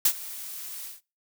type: noise with ADSR envelope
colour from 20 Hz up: blue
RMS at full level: -18 dBFS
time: 0.05-1.01 s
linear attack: 5 ms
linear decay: 67 ms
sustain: -20 dB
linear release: 160 ms
effects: noise-tail reverb RT60 0.3 s tail -23 dB re dry